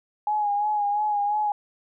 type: tone with vibrato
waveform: sine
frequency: 830.6 Hz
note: G#5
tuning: in tune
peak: -21 dBFS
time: 0.27-1.52 s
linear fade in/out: 2 ms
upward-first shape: sine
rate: 2.9 Hz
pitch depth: 39 cents each way
effects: none